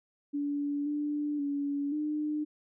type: tone with pitch steps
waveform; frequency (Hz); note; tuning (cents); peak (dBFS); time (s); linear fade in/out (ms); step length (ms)
sine; 287.6 / 294.7 / 284.3 / 301.4; D4 / D4 / C#4 / D4; -36 / +6 / +44 / +45; -29; 0.33-2.45; 20; 530
effects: none